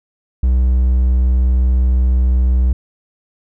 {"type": "tone", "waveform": "triangle", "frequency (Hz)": 62.8, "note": "B1", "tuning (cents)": 30, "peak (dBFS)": -8, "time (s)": [0.43, 2.73], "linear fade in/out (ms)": 5, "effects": []}